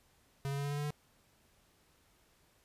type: tone with pitch steps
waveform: square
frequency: 138.4 / 139.93 / 141.47 / 143.03 / 144.61 / 146.21 / 147.82 Hz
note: C#3 / C#3 / C#3 / D3 / D3 / D3 / D3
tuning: -2 / +17 / +36 / -45 / -26 / -7 / +12 cents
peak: -35 dBFS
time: 0.45-0.905 s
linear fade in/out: 0 ms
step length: 65 ms
effects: pink hiss -69 dBFS RMS until 2.64 s + resampled to 32000 Hz